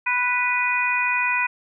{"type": "harmonic tone", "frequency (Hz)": 493.9, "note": "B4", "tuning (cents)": 0, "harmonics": [2, 3, 4, 5], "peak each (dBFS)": [-25, -27, -26, -22], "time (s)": [0.06, 1.47], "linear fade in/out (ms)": 10, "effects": []}